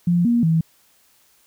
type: tone with pitch steps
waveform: sine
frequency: 173.8 / 236.9 / 162.4 Hz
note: F3 / A#3 / E3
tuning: -8 / +28 / -26 cents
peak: -14 dBFS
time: 0.07-0.61 s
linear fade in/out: 5 ms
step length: 180 ms
effects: white hiss -58 dBFS RMS until 1.46 s